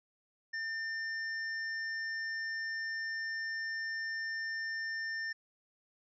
square tone, 1800 Hz, A6, 39 cents sharp, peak -36 dBFS, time 0.53-5.33 s, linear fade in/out 10 ms, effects resampled to 16000 Hz

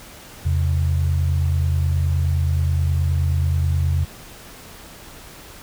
sine tone pair together, 84 / 133.45 Hz, E2 / C3, +33 / +35 cents, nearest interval minor sixth, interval 802 cents, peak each -17 / -23 dBFS, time 0.45-4.05 s, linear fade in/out 10 ms, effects pink hiss -41 dBFS RMS until 5.62 s

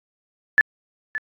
sine tone with echo, 1734 Hz, A6, 26 cents flat, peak -10 dBFS, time 0.58-0.61 s, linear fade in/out 0 ms, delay 570 ms, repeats 1, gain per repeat -13 dB, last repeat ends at 1.18 s, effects AAC 48 kbps

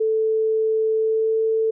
sine tone with pitch glide, 440 to 443.8 Hz, A4 to A4, 0 to +15 cents, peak -17 dBFS, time 0-1.71 s, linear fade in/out 10 ms, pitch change +15 cents, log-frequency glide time 0.95-1.4 s, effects none

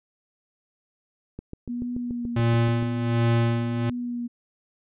click train, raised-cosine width 3 ms, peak -22 dBFS, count 11, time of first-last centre 1.39-2.827 s, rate 6.96 Hz
sine tone with vibrato, 240 Hz, B3, 49 cents flat, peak -27 dBFS, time 1.68-4.28 s, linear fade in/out 20 ms, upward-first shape triangle, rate 1 Hz, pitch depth 36 cents each way
square tone with tremolo, 116.54 Hz, A#2, in tune, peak -19 dBFS, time 2.36-3.9 s, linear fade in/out 5 ms, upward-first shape sine, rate 1.3 Hz, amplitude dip 65%
effects resampled to 8000 Hz

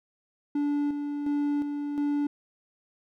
triangle tone with tremolo, 289.9 Hz, D4, 22 cents flat, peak -22 dBFS, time 0.55-2.27 s, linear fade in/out 5 ms, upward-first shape square, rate 1.4 Hz, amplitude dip 45%, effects none

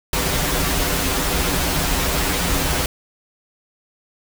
pink noise with comb filter, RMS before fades -20 dBFS, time 0.13-2.86 s, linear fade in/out 2 ms, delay 9.1 ms, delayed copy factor -0.95, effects none

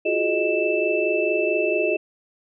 sine tone cluster, 344.5 / 369 / 421 / 618 / 2646 Hz, F4 / F#4 / G#4 / D#5 / E7, -24 / -5 / +24 / -12 / +6 cents, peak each -26 / -26 / -25 / -24 / -26 dBFS, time 0.05-1.97 s, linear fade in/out 10 ms, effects none

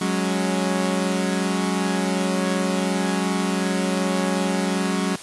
sawtooth chord, F# suspended second, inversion none, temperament equal, 185 / 207.7 / 277.2 Hz, F#3 / G#3 / C#4, 0 / 0 / 0 cents, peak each -19 / -22 / -23 dBFS, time 0.01-5.16 s, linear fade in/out 5 ms, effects white hiss -38 dBFS RMS until 5.22 s + resampled to 24000 Hz

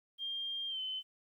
sine tone with pitch glide, 3200 to 3052 Hz, G7 to G7, +35 to -47 cents, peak -36 dBFS, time 0.18-1.03 s, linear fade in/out 50 ms, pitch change -82 cents, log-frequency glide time 0.68-0.8 s, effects 12-bit

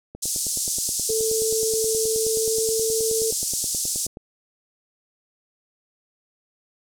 click train, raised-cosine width 2 ms, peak -23 dBFS, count 39, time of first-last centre 0.15-4.171 s, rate 9.45 Hz
white band-pass noise, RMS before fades -26 dBFS, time 0.22-4.07 s, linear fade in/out 10 ms, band 5400 to 9700 Hz, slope 24 dB/octave
sine tone with pitch glide, 443.1 to 446.4 Hz, A4 to A4, +12 to +25 cents, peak -22 dBFS, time 1.09-3.31 s, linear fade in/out 5 ms, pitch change +13 cents, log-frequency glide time 2.13-2.95 s
effects none

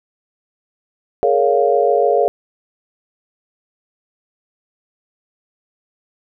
sine chord, Bb minor seventh, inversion third, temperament just, 419.5 / 466.2 / 559.4 / 699.2 Hz, Ab4 / Bb4 / Db5 / F5, +17 / 0 / +16 / +2 cents, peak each -17 dBFS, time 1.23-2.28 s, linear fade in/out 0 ms, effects none

